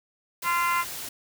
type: noise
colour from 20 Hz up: white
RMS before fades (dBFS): -36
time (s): 0.42-1.09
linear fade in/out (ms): 5
type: harmonic tone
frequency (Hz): 345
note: F4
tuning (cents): -21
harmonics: 3 / 4 / 5 / 6 / 7 / 8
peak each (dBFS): -24 / -29 / -40 / -30 / -38 / -36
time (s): 0.43-0.85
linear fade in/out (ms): 50
effects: none